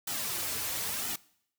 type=noise with flanger; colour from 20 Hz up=white; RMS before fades=-34 dBFS; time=0.07-1.16 s; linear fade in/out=5 ms; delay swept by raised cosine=1.8 to 5.6 ms; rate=0.99 Hz; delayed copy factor=-0.8; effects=noise-tail reverb RT60 0.7 s tail -22 dB re dry